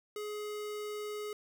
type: tone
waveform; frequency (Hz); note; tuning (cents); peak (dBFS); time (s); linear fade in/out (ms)
square; 420; G#4; +19; -38; 0.16-1.33; 2
effects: none